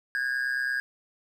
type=tone with amplitude modulation; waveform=triangle; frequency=1632 Hz; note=G#6; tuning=31 cents flat; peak=-21 dBFS; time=0.15-0.8 s; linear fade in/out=0 ms; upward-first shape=sine; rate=129 Hz; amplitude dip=70%; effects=none